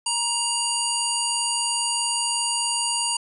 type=harmonic tone with a mistuned harmonic; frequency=943 Hz; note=A#5; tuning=20 cents sharp; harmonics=1 / 3 / 5 / 7 / 9 / 10; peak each=-29 / -29 / -29 / -29 / -29 / -29 dBFS; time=0.06-3.17 s; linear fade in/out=5 ms; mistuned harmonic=7; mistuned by=+66 cents; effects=none